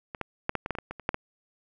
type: clicks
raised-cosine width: 0.5 ms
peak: -21 / -16 / -10 / -12 / -17 / -13 / -20 / -19 / -21 / -26 / -9 / -14 dBFS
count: 12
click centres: 0.148 / 0.213 / 0.494 / 0.553 / 0.661 / 0.707 / 0.752 / 0.786 / 0.91 / 0.997 / 1.091 / 1.144 s
effects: none